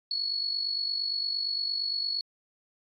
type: tone with amplitude modulation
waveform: sine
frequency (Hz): 4380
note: C#8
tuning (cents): -22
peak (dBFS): -25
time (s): 0.11-2.21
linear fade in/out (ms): 2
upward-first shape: sine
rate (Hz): 48.7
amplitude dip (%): 60
effects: AAC 64 kbps